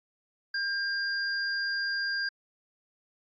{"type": "tone pair together", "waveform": "sine", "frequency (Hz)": [1600, 4795], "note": ["G6", "D8"], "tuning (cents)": [35, 35], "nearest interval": "octave + perfect fifth", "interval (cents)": 1900, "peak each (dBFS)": [-29, -34], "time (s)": [0.54, 2.29], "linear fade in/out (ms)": 5, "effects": ["AAC 48 kbps"]}